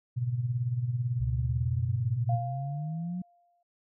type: tone with tremolo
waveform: sine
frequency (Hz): 121.9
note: B2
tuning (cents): -22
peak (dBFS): -24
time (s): 0.16-2.39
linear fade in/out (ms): 20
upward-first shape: sine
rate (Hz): 18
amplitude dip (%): 65
type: exponential sweep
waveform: sine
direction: up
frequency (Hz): 65.6 to 185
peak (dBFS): -31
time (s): 1.2-3.22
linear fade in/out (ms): 5
type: tone with exponential decay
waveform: sine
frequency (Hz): 698.5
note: F5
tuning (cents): 0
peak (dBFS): -30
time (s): 2.29-3.63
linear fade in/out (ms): 5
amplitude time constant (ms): 290
effects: none